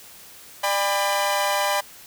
sawtooth tone cluster, 595 / 803 / 995 Hz, D5 / G5 / B5, +22 / +41 / +13 cents, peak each -21 dBFS, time 0.63-1.81 s, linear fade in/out 10 ms, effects white hiss -45 dBFS RMS until 2.06 s

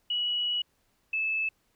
sine tone pair in turn, 2927 / 2616 Hz, F#7 / E7, -19 / -14 cents, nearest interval major second, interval 195 cents, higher first, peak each -26 dBFS, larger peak neither, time 0.1-0.62 / 1.13-1.49 s, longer first, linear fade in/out 5 ms, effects pink hiss -71 dBFS RMS until 1.75 s

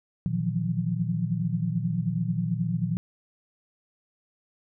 sine tone cluster, 117.6 / 157.1 / 170.3 / 179.6 Hz, A#2 / D#3 / F3 / F3, +16 / +17 / -43 / +49 cents, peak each -30 dBFS, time 0.26-2.97 s, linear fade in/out 0 ms, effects none

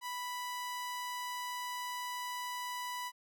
sawtooth tone, 987.8 Hz, B5, in tune, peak -34 dBFS, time 0.01-3.12 s, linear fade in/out 50 ms, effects none

